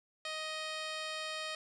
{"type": "tone with low-pass filter", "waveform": "10% pulse", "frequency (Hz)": 625, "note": "D#5", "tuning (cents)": 8, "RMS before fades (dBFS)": -40, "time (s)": [0.25, 1.55], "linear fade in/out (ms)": 2, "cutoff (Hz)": 6200, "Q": 2.9, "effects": []}